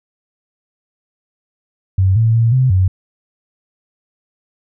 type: tone with pitch steps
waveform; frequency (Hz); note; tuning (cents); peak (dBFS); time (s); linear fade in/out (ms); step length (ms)
sine; 94.9 / 112.7 / 115 / 129.4 / 93.3; F#2 / A2 / A#2 / C3 / F#2; +44 / +42 / -23 / -19 / +15; -9; 1.98-2.88; 5; 180
effects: none